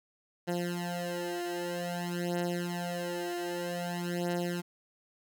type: beating tone pair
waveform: 15% pulse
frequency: 174.61 / 175.13 Hz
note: F3 / F3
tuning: 0 / +5 cents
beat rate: 0.52 Hz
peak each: -29 dBFS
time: 0.47-4.62 s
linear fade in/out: 20 ms
effects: none

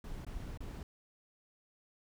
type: noise with dropouts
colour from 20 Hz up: brown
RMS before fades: -43 dBFS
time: 0.04-0.83 s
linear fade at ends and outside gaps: 2 ms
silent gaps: 0.249-0.266 / 0.575-0.605 s
effects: none

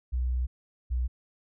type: tone pair in turn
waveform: sine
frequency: 62.3 / 61.66 Hz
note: B1 / B1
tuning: +16 / -2 cents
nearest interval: unison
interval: 18 cents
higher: first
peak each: -25 dBFS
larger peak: neither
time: 0.12-0.47 / 0.9-1.08 s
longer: first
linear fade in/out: 20 ms
effects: none

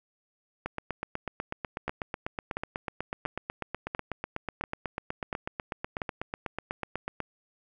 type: two click trains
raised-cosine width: 0.5 ms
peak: -16 / -17 dBFS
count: 7 / 54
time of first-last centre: 1.88-6.018 / 0.66-7.203 s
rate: 1.45 / 8.1 Hz
effects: none

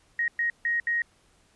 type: tone bursts at uneven times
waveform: sine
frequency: 1878 Hz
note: A#6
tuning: 12 cents sharp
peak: -23 dBFS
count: 4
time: 0.19-0.28 / 0.39-0.5 / 0.65-0.8 / 0.87-1.02 s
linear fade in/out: 2 ms
effects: pink hiss -63 dBFS RMS until 1.55 s + resampled to 24000 Hz

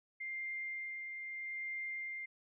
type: tone with tremolo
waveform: sine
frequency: 2103 Hz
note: C7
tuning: 8 cents sharp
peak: -38 dBFS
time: 0.2-2.26 s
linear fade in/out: 10 ms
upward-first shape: sine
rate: 0.79 Hz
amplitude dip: 35%
effects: none

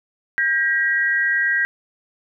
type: tone pair together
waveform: sine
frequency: 1602.7 / 1909 Hz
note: G6 / A#6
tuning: +38 / +41 cents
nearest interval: minor third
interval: 303 cents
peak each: -19 / -19 dBFS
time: 0.38-1.65 s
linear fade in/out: 0 ms
effects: none

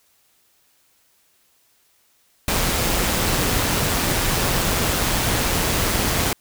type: noise with amplitude modulation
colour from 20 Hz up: pink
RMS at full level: -19 dBFS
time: 2.48-6.33 s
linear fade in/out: 2 ms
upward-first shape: sine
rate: 176 Hz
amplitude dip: 35%
effects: white hiss -61 dBFS RMS until 6.4 s

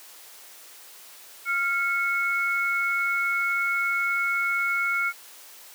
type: tone pair together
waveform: sine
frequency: 1389.2 / 2199 Hz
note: F6 / C#7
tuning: -10 / -14 cents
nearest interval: minor sixth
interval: 796 cents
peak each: -25 dBFS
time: 1.45-5.13 s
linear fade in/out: 50 ms
effects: white hiss -47 dBFS RMS until 5.74 s + high-pass 400 Hz 12 dB/octave

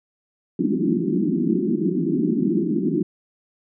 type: band-pass noise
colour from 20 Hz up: white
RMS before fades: -21 dBFS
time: 0.59-3.03 s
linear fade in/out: 5 ms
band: 160 to 370 Hz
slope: 96 dB/octave
effects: none

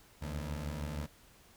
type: beating tone pair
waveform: 20% pulse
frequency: 73.42 / 79.82 Hz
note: D2 / D#2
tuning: 0 / +45 cents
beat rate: 6.4 Hz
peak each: -33 / -38 dBFS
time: 0.21-1.07 s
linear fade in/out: 20 ms
effects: pink hiss -61 dBFS RMS until 1.56 s

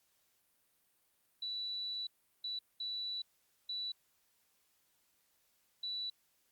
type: tone bursts at uneven times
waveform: sine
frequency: 3951 Hz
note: B7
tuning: in tune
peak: -37 dBFS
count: 5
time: 1.42-2.07 / 2.44-2.59 / 2.8-3.22 / 3.69-3.92 / 5.83-6.1 s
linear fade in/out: 5 ms
effects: white hiss -75 dBFS RMS until 6.51 s + Opus 48 kbps

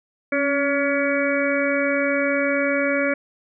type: harmonic tone with a mistuned harmonic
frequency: 282.8 Hz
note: C#4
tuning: 35 cents sharp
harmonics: 1 / 2 / 4 / 5 / 6 / 7 / 8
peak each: -24 / -22 / -34 / -28 / -29 / -32 / -26 dBFS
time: 0.32-3.14 s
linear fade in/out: 5 ms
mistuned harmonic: 1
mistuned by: -32 cents
effects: none

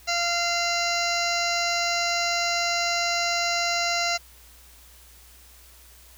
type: harmonic tone with a mistuned harmonic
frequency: 691 Hz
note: F5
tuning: 19 cents flat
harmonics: 1 / 2 / 3 / 4 / 6 / 7 / 8 / 9 / 10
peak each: -28 / -31 / -29 / -33 / -30 / -33 / -33 / -37 / -35 dBFS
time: 0.07-4.18 s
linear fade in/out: 20 ms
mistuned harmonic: 6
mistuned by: -25 cents
effects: added 60 Hz sine -52 dBFS peak until 6.17 s + white hiss -52 dBFS RMS until 6.17 s

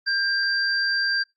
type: tone pair together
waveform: sine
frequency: 1594 / 4711 Hz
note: G6 / D8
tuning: +28 / +5 cents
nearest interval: octave + perfect fifth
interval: 1877 cents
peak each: -22 / -25 dBFS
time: 0.06-1.24 s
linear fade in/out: 20 ms
effects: noise-tail reverb RT60 0.2 s tail -26 dB re dry + Opus 32 kbps

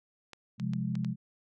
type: clicks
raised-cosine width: 0.2 ms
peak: -28 dBFS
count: 5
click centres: 0.333 / 0.598 / 0.735 / 0.954 / 1.047 s
type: chord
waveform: sine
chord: F minor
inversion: second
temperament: equal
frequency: 130.81 / 174.61 / 207.7 Hz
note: C3 / F3 / Ab3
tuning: 0 / 0 / 0 cents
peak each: -34 dBFS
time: 0.58-1.16 s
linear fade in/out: 50 ms
effects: none

